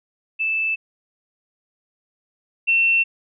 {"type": "tone pair in turn", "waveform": "sine", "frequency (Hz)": [2635, 2700], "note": ["E7", "E7"], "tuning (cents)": [-1, 41], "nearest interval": "unison", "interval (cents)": 42, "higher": "second", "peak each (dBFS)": [-19, -14], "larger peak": "second", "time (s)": [[0.39, 0.76], [2.67, 3.04]], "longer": "neither", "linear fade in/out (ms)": 20, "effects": []}